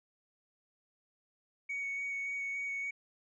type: tone with vibrato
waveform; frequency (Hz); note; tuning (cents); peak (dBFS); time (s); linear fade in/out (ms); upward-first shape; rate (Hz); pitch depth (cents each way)
sine; 2233; C#7; +12; -33; 1.69-2.91; 10; square; 3.5; 8
effects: tanh soft clip ceiling -32 dBFS